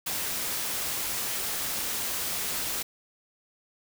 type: noise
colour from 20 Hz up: white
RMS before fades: -31 dBFS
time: 0.06-2.83 s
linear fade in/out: 10 ms
effects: none